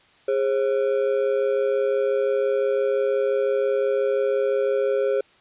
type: ring-modulated tone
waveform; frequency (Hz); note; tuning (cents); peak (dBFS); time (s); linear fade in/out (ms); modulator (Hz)
triangle; 473.7; A#4; +28; -14; 0.28-5.21; 5; 62.9
effects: white hiss -56 dBFS RMS until 5.4 s + resampled to 8000 Hz